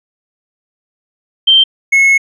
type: tone pair in turn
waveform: sine / triangle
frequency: 3136 / 2183 Hz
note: G7 / C#7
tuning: 0 / -27 cents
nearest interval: tritone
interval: 627 cents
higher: first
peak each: -4 dBFS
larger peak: neither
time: 1.47-1.64 / 1.92-2.18 s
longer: second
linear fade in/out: 10 ms
effects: resampled to 24000 Hz